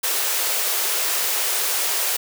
white high-pass noise, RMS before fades -22 dBFS, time 0.03-2.17 s, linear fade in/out 10 ms, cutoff 350 Hz, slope 96 dB/octave, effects none

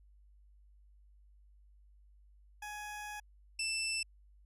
20% pulse tone pair in turn, 837 / 2657 Hz, G#5 / E7, +13 / +13 cents, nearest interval octave + minor sixth, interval 2000 cents, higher second, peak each -37 / -29 dBFS, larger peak second, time 2.62-3.2 / 3.59-4.03 s, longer first, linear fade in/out 5 ms, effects added 50 Hz sine -59 dBFS peak until 4.45 s + resampled to 32000 Hz

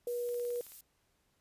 sine tone, 482.6 Hz, B4, 40 cents flat, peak -33 dBFS, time 0.07-0.61 s, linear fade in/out 2 ms
violet noise, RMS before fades -48 dBFS, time 0.07-0.81 s, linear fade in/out 5 ms
click train, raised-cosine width 0.2 ms, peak -39 dBFS, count 9, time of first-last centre 0.29-0.72 s, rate 18.6 Hz
effects pink hiss -75 dBFS RMS until 1.4 s + resampled to 32000 Hz

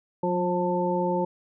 harmonic tone with a mistuned harmonic, 177.6 Hz, F3, 29 cents sharp, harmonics 1 / 2 / 3 / 5, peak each -28 / -28 / -28 / -28 dBFS, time 0.23-1.25 s, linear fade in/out 5 ms, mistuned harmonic 1, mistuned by +27 cents, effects none

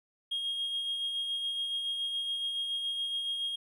triangle tone with tremolo, 3255 Hz, G#7, 36 cents flat, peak -27 dBFS, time 0.31-3.56 s, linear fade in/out 10 ms, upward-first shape sine, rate 7.1 Hz, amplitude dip 40%, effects tanh soft clip ceiling -26 dBFS

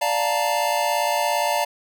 square chord, Bb major seventh, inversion first, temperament equal with one note detuned, 587.3 / 698.5 / 874.9 / 932.3 Hz, D5 / F5 / A5 / Bb5, 0 / 0 / -10 / 0 cents, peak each -26 dBFS, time 0.01-1.65 s, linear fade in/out 10 ms, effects none

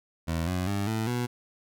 20% pulse tone with pitch steps, 82.41 / 90.91 / 100.29 / 110.64 / 122.06 Hz, E2 / F#2 / G2 / A2 / B2, 0 / -30 / +40 / +10 / -20 cents, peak -22 dBFS, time 0.27-1.27 s, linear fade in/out 20 ms, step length 200 ms, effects none

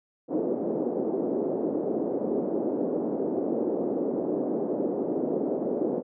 pink band-pass noise, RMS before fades -28 dBFS, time 0.28-6.03 s, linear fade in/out 50 ms, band 260 to 520 Hz, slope 24 dB/octave, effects none

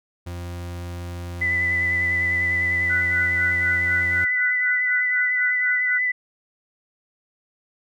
40% pulse tone, 87.3 Hz, F2, in tune, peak -29 dBFS, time 0.26-4.25 s, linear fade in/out 10 ms
sine tone with vibrato, 1998 Hz, B6, 20 cents sharp, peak -19 dBFS, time 1.41-6.12 s, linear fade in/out 10 ms, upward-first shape sine, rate 10 Hz, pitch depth 19 cents each way
sine tone with tremolo, 1480 Hz, F#6, in tune, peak -21 dBFS, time 2.89-5.99 s, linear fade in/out 20 ms, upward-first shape sine, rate 4 Hz, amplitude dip 85%
effects none

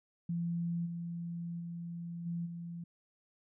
sine tone with level steps, 170.4 Hz, F3, 42 cents flat, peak -32 / -37 / -39 / -34 / -40 dBFS, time 0.29-2.84 s, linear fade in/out 5 ms, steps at 0.85 / 1.59 / 2.25 / 2.45 s, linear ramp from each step 20 ms, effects none

